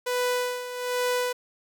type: tone with tremolo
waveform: sawtooth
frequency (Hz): 495.4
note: B4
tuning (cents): +5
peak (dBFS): -19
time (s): 0.06-1.33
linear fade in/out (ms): 10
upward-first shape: sine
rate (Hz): 1.2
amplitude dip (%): 70
effects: none